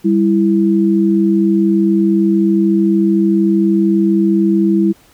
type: tone pair together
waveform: sine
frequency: 197.72 / 330.9 Hz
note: G3 / E4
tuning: +15 / +7 cents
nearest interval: major sixth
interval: 892 cents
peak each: -12 dBFS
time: 0.04-4.93 s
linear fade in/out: 20 ms
effects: pink hiss -49 dBFS RMS until 5.13 s